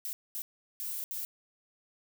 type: noise bursts at uneven times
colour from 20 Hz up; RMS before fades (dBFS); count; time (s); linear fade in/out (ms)
violet; -37; 4; 0.05-0.13 / 0.35-0.42 / 0.8-1.04 / 1.11-1.25; 0
effects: none